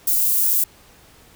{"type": "high-pass noise", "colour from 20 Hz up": "white", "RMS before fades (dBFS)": -18, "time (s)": [0.07, 0.64], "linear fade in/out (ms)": 5, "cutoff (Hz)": 12000, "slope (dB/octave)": 12, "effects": ["pink hiss -50 dBFS RMS until 1.35 s"]}